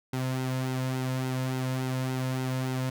sawtooth tone with flanger, 129.5 Hz, C3, 17 cents flat, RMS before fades -30 dBFS, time 0.13-2.9 s, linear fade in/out 5 ms, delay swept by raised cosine 1.7 to 2.67 ms, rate 3.5 Hz, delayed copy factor -0.55, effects none

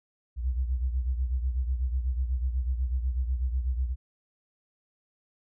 sine beating tone pair, 62 / 70.1 Hz, B1 / C#2, +7 / +20 cents, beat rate 8.1 Hz, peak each -26 / -33 dBFS, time 0.36-3.96 s, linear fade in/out 50 ms, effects none

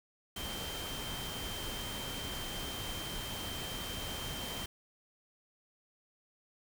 sine tone in noise, 3136 Hz, G7, in tune, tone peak -43 dBFS, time 0.36-4.66 s, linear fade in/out 5 ms, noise pink, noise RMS -41 dBFS, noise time 0.36-4.66 s, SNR -5 dB, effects none

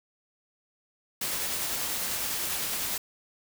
white noise with tremolo, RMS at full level -30 dBFS, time 1.21-2.98 s, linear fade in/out 5 ms, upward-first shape triangle, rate 10 Hz, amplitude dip 25%, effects none

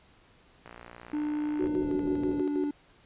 click train, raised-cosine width 0.5 ms, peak -30 dBFS, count 60, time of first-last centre 0.66-1.658 s, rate 59.1 Hz
triangle tone with pitch glide, 299 to 291 Hz, D4 to D4, +31 to -16 cents, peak -26 dBFS, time 1.13-2.71 s, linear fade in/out 5 ms, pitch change -47 cents, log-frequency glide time 1.8-1.91 s
sine tone with tremolo, 370 Hz, F#4, in tune, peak -28 dBFS, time 1.59-2.7 s, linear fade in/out 10 ms, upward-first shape square, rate 6.2 Hz, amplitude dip 75%
white low-pass noise, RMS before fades -39 dBFS, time 1.6-2.42 s, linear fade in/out 10 ms, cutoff 510 Hz, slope 48 dB/octave
effects pink hiss -60 dBFS RMS until 3.05 s + resampled to 8000 Hz

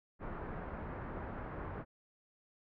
pink low-pass noise, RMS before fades -43 dBFS, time 0.19-1.85 s, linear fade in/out 50 ms, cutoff 1600 Hz, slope 24 dB/octave, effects none

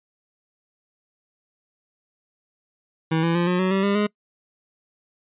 25% pulse tone with pitch steps, 161.2 / 167.17 / 173.37 / 179.79 / 186.46 / 193.37 / 200.5 / 208 Hz, E3 / E3 / F3 / F#3 / F#3 / G3 / G3 / G#3, -38 / +25 / -12 / -49 / +14 / -23 / +39 / +3 cents, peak -15 dBFS, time 3.11-4.07 s, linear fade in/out 10 ms, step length 120 ms, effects noise-tail reverb RT60 0.1 s tail -25 dB re dry + resampled to 8000 Hz

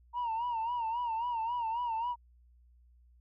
sine tone with vibrato, 932.3 Hz, A#5, in tune, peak -29 dBFS, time 0.13-2.16 s, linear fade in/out 50 ms, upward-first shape sine, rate 3.7 Hz, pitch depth 91 cents each way, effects tanh soft clip ceiling -29 dBFS + added 60 Hz sine -59 dBFS peak until 3.2 s

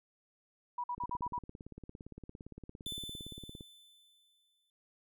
sine tone bursts, 975 Hz, B5, 23 cents flat, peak -34 dBFS, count 6, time 0.78-1.389 s, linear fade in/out 5 ms, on 59 ms, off 51 ms
click train, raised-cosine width 3 ms, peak -34 dBFS, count 47, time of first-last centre 0.98-3.609 s, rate 17.5 Hz
45% pulse tone with exponential decay, 3520 Hz, A7, in tune, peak -38 dBFS, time 2.86-4.7 s, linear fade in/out 1 ms, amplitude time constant 400 ms
effects none

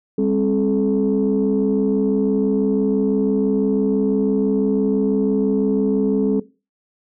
sine tone cluster, 200.8 / 266.8 / 429.2 Hz, G3 / C4 / A4, +42 / +34 / -43 cents, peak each -19 dBFS, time 0.18-6.4 s, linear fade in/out 5 ms, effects noise-tail reverb RT60 0.3 s tail -18 dB re dry + tanh soft clip ceiling -9 dBFS

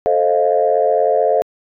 sine chord, F dominant seventh, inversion first, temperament equal with one note detuned, 440 / 529 / 622.3 / 698.5 Hz, A4 / C5 / Eb5 / F5, 0 / +19 / 0 / 0 cents, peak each -17 dBFS, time 0.06-1.42 s, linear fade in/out 0 ms, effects tanh soft clip ceiling -2 dBFS

